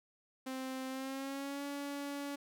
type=tone with pitch glide; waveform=sawtooth; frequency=261.6 to 283.6 Hz; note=C4 to C#4; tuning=0 to +40 cents; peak=-35 dBFS; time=0.46-2.36 s; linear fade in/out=10 ms; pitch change=+140 cents; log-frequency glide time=0.88-1.64 s; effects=none